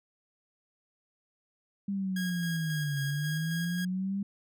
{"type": "linear two-way sweep", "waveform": "sine", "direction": "down then up", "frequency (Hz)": [200.8, 138.59, 200.8], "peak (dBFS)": -29, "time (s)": [1.88, 4.23], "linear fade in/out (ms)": 5, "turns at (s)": 3.02}
{"type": "tone with tremolo", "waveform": "sawtooth", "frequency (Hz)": 1639, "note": "G#6", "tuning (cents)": -23, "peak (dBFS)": -32, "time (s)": [2.16, 3.85], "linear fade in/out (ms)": 5, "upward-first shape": "square", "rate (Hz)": 3.7, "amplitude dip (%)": 30}
{"effects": []}